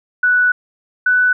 sine tone pair in turn, 1480 / 1492 Hz, F#6 / F#6, 0 / +14 cents, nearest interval unison, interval 14 cents, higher second, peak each -10 dBFS, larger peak neither, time 0.23-0.52 / 1.06-1.33 s, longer first, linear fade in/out 5 ms, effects none

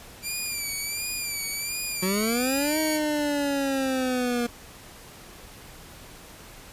10% pulse tone with vibrato, 2349 Hz, D7, in tune, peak -20 dBFS, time 0.22-3 s, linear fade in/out 50 ms, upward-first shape sine, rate 1.4 Hz, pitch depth 76 cents each way
25% pulse linear two-way sweep, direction up then down, 180.8 to 314.2 to 237.3 Hz, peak -20 dBFS, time 2.02-4.47 s, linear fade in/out 10 ms, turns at 2.79 s
effects pink hiss -46 dBFS RMS until 6.72 s + resampled to 32000 Hz

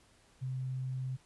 sine tone, 129.8 Hz, C3, 13 cents flat, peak -34 dBFS, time 0.41-1.17 s, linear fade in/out 20 ms, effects pink hiss -65 dBFS RMS until 1.25 s + resampled to 24000 Hz

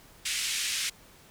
pink band-pass noise, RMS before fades -31 dBFS, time 0.25-0.9 s, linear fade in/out 10 ms, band 2100 to 10000 Hz, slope 24 dB/octave, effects pink hiss -55 dBFS RMS until 1.3 s

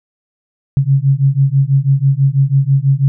sine beating tone pair, 134.2 / 140.3 Hz, C3 / C#3, +44 / +21 cents, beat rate 6.1 Hz, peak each -12 dBFS, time 0.77-3.08 s, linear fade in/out 0 ms, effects none

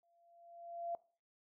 sine tone with exponential growth, 685 Hz, F5, 34 cents flat, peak -36 dBFS, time 0.03-0.95 s, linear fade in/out 1 ms, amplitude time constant 200 ms, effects noise-tail reverb RT60 0.4 s tail -19 dB re dry

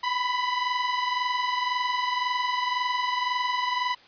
sawtooth tone pair together, 987.8 / 1009.7 Hz, B5 / B5, 0 / +38 cents, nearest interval unison, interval 38 cents, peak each -22 / -26 dBFS, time 0.03-3.95 s, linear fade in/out 10 ms, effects white hiss -53 dBFS RMS until 4.07 s + resampled to 11025 Hz

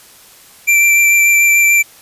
square tone with vibrato, 2349 Hz, D7, in tune, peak -8 dBFS, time 0.67-1.83 s, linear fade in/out 20 ms, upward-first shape triangle, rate 6.8 Hz, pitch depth 14 cents each way, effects white hiss -42 dBFS RMS until 2.01 s + resampled to 32000 Hz

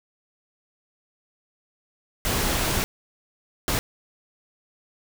pink noise bursts at uneven times, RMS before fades -24 dBFS, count 2, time 2.25-2.84 / 3.68-3.79 s, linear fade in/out 0 ms, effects none

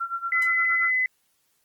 sine tone with tremolo, 1366 Hz, F6, 39 cents flat, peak -24 dBFS, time 0-0.91 s, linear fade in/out 10 ms, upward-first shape sine, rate 8.6 Hz, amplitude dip 85%
sine tone, 2021 Hz, B6, 39 cents sharp, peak -20 dBFS, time 0.32-1.06 s, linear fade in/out 2 ms
5% pulse tone with exponential decay, 1000 Hz, B5, 21 cents sharp, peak -24 dBFS, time 0.42-0.52 s, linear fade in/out 1 ms, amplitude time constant 21 ms
effects white hiss -69 dBFS RMS until 1.64 s + Opus 24 kbps

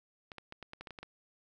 clicks, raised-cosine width 0.3 ms, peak -29 dBFS, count 10, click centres 0.318 / 0.383 / 0.524 / 0.627 / 0.734 / 0.81 / 0.872 / 0.907 / 0.988 / 1.03 s, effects none

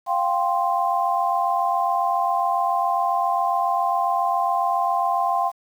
sine chord, F suspended second, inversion none, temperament just, 698.5 / 785.8 / 1047.7 Hz, F5 / G5 / C6, 0 / +4 / +2 cents, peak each -23 dBFS, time 0.06-5.52 s, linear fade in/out 50 ms, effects 8-bit

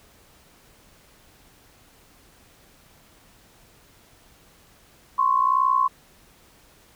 sine tone pair together, 1036 / 1097.6 Hz, C6 / C#6, -17 / -17 cents, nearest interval minor second, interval 100 cents, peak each -20 dBFS, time 5.18-5.88 s, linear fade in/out 10 ms, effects pink hiss -55 dBFS RMS until 6.95 s

